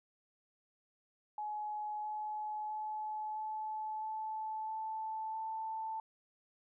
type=tone with pitch steps; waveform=sine; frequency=845 / 851.4 / 857.8 / 864.3 / 870.8 / 877.3 / 883.9 Hz; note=G#5 / G#5 / A5 / A5 / A5 / A5 / A5; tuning=+30 / +43 / -44 / -31 / -18 / -5 / +8 cents; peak=-37 dBFS; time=1.38-6 s; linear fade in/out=2 ms; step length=660 ms; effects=none

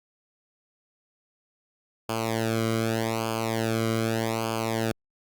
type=tone with flanger; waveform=sawtooth; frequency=112.9 Hz; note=A2; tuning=45 cents sharp; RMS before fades=-27 dBFS; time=2.09-4.92 s; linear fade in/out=5 ms; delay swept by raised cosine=0.52 to 1.15 ms; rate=0.83 Hz; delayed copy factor=-0.95; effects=Opus 48 kbps

